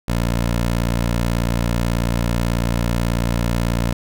15% pulse tone, 58.27 Hz, A#1, in tune, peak -11 dBFS, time 0.08-3.93 s, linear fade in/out 5 ms, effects none

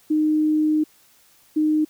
sine tone pair in turn, 307.5 / 307.5 Hz, D#4 / D#4, -20 / -20 cents, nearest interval unison, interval 0 cents, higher neither, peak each -16 dBFS, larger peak neither, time 0.1-0.84 / 1.56-1.85 s, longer first, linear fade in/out 10 ms, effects white hiss -56 dBFS RMS until 1.89 s

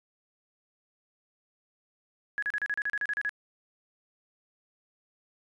sine tone bursts, 1675 Hz, G#6, 14 cents sharp, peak -27 dBFS, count 12, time 2.38-3.293 s, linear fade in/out 0 ms, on 44 ms, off 35 ms, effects resampled to 22050 Hz

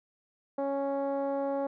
10% pulse tone with low-pass filter, 277.2 Hz, C#4, in tune, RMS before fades -31 dBFS, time 0.58-1.67 s, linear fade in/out 5 ms, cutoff 630 Hz, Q 2.1, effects none

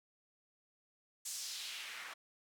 white noise with band-pass filter sweep, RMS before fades -45 dBFS, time 1.25-2.14 s, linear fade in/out 10 ms, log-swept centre 7500 to 1400 Hz, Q 1.6, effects none

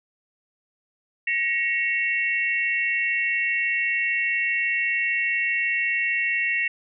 sine tone cluster, 1897 / 2210 / 2722 Hz, A#6 / C#7 / F7, +30 / -6 / -45 cents, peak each -24 / -26 / -27 dBFS, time 1.27-6.68 s, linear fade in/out 5 ms, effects none

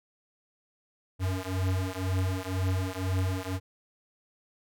square beating tone pair, 92.5 / 94.5 Hz, F#2 / F#2, 0 / +37 cents, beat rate 2 Hz, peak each -31 dBFS, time 1.19-3.6 s, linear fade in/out 50 ms, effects none

